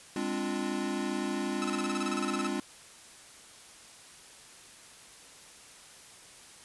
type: chord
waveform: square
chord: D half-diminished seventh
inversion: second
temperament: equal with one note detuned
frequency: 204.1 / 261.6 / 293.7 / 349.2 Hz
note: Ab3 / C4 / D4 / F4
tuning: -30 / 0 / 0 / 0 cents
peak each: -37 dBFS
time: 0.16-2.6 s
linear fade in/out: 2 ms
type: tone bursts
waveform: sawtooth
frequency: 1302 Hz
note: E6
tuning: 22 cents flat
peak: -29 dBFS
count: 16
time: 1.62-2.468 s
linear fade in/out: 0 ms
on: 23 ms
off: 32 ms
effects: white hiss -52 dBFS RMS until 6.64 s + resampled to 24000 Hz